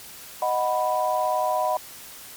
sine chord, B major, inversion first, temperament equal, 622.3 / 740 / 987.8 Hz, D#5 / F#5 / B5, 0 / 0 / 0 cents, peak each -25 dBFS, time 0.42-1.77 s, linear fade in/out 2 ms, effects white hiss -42 dBFS RMS until 2.36 s + MP3 96 kbps

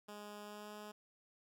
10% pulse tone with pitch glide, 207.7 to 210 Hz, G#3 to G#3, 0 to +19 cents, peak -40 dBFS, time 0.08-0.92 s, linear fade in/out 10 ms, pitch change +19 cents, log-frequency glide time 0.43-0.74 s, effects none

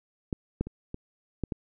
clicks, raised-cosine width 3 ms, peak -16 / -14 / -25 / -22 / -16 / -18 dBFS, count 6, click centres 0.328 / 0.61 / 0.67 / 0.944 / 1.437 / 1.522 s, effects none

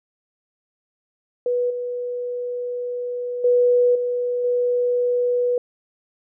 sine tone with level steps, 489.9 Hz, B4, 14 cents flat, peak -18 / -24 / -13 / -20 / -17 dBFS, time 1.46-5.58 s, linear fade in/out 2 ms, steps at 1.7 / 3.44 / 3.95 / 4.44 s, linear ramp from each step 5 ms, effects none

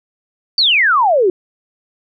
sine exponential sweep, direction down, 4695 to 349.2 Hz, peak -9 dBFS, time 0.58-1.3 s, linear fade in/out 2 ms, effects none

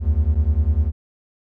triangle beating tone pair, 70.7 / 80.7 Hz, C#2 / E2, +35 / -36 cents, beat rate 10 Hz, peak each -16 dBFS, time 0-0.92 s, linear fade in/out 50 ms, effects none

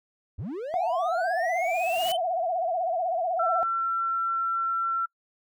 triangle linear sweep, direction up, 63.7 to 3103 Hz, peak -29 dBFS, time 0.38-2.17 s, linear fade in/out 10 ms
sine tone with vibrato, 698.5 Hz, F5, in tune, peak -24 dBFS, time 0.74-3.63 s, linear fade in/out 0 ms, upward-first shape sine, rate 16 Hz, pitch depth 120 cents each way
white noise with exponential growth, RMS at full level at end -35 dBFS, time 1.2-2.12 s, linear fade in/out 2 ms, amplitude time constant 200 ms
sine tone with pitch glide, 1344 to 1351.8 Hz, E6 to E6, +33 to +43 cents, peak -24 dBFS, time 3.39-5.06 s, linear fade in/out 10 ms, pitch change +10 cents, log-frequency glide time 3.6-3.74 s
effects noise-tail reverb RT60 0.1 s tail -25 dB re dry

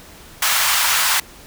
pink high-pass noise, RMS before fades -17 dBFS, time 0.42-1.2 s, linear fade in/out 5 ms, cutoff 960 Hz, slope 24 dB/octave, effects pink hiss -42 dBFS RMS until 1.46 s

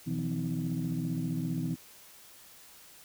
sine tone cluster, 122 / 161.4 / 176.5 / 254.2 / 316.7 Hz, B2 / E3 / F3 / C4 / D#4, -21 / -36 / +19 / -50 / +31 cents, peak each -38 / -32 / -39 / -35 / -39 dBFS, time 0.06-1.76 s, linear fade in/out 20 ms, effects tanh soft clip ceiling -22 dBFS + white hiss -54 dBFS RMS until 3.04 s

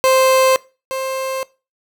30% pulse tone pair in turn, 523.3 / 527.9 Hz, C5 / C5, 0 / +15 cents, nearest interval unison, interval 15 cents, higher second, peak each -8 / -18 dBFS, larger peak first, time 0.04-0.56 / 0.91-1.43 s, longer neither, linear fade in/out 0 ms, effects noise-tail reverb RT60 0.3 s tail -21 dB re dry

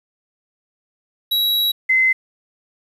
square / sine tone pair in turn, 3879 / 2055 Hz, B7 / C7, -32 / -32 cents, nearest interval major seventh, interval 1100 cents, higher first, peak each -16 / -12 dBFS, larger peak second, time 1.31-1.72 / 1.89-2.13 s, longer first, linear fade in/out 10 ms, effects resampled to 32000 Hz + 8-bit

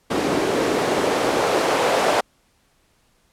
white noise with band-pass filter sweep, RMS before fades -20 dBFS, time 0.1-2.21 s, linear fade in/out 10 ms, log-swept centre 330 to 600 Hz, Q 1.5, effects pink hiss -62 dBFS RMS until 3.32 s + low-pass 12000 Hz 12 dB/octave

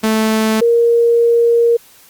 sawtooth / sine tone pair in turn, 219.3 / 468.3 Hz, A3 / A#4, -6 / +8 cents, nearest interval octave + minor second, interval 1314 cents, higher second, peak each -8 dBFS, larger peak neither, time 0.03-0.61 / 0.61-1.77 s, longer second, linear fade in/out 10 ms, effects white hiss -45 dBFS RMS until 2.09 s + Opus 48 kbps

